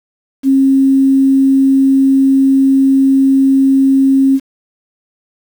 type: tone with quantisation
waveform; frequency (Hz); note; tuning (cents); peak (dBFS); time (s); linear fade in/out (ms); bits
sine; 270; C#4; -45; -6; 0.43-4.4; 50; 6
effects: none